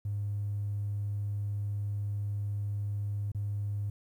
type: tone with dropouts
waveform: triangle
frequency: 102.3 Hz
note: G#2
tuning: 26 cents flat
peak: -27 dBFS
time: 0.05-3.9 s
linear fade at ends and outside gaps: 5 ms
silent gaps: 3.318-3.347 s
effects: tanh soft clip ceiling -28 dBFS + 11-bit